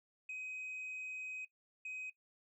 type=tone bursts at uneven times; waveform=sine; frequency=2521 Hz; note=D#7; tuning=22 cents sharp; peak=-39 dBFS; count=2; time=0.29-1.45 / 1.85-2.1 s; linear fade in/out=5 ms; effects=noise-tail reverb RT60 0.1 s tail -20 dB re dry + tanh soft clip ceiling -40 dBFS